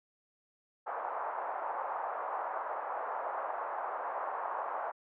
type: band-pass noise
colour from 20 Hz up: white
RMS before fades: -37 dBFS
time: 0.86-4.92 s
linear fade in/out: 20 ms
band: 620 to 1100 Hz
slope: 24 dB/octave
effects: low-pass 2000 Hz 12 dB/octave